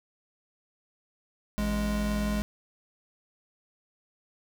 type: tone pair together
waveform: square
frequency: 54.95 / 207.7 Hz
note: A1 / G#3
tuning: -2 / 0 cents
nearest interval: octave + major seventh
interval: 2302 cents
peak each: -31 / -29 dBFS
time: 1.58-2.42 s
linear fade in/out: 0 ms
effects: none